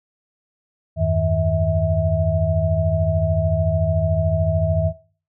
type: tone cluster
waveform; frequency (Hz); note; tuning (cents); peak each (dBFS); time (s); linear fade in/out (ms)
sine; 83.6 / 97.2 / 156.5 / 648; E2 / G2 / D#3 / E5; +25 / -14 / +10 / -30; -22; 0.96-4.93; 50
effects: noise-tail reverb RT60 0.4 s tail -18 dB re dry